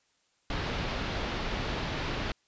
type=low-pass noise; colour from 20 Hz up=pink; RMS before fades=-33 dBFS; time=0.5-2.32 s; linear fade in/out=2 ms; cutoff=4400 Hz; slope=24 dB/octave; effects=white hiss -71 dBFS RMS until 2.47 s + resampled to 16000 Hz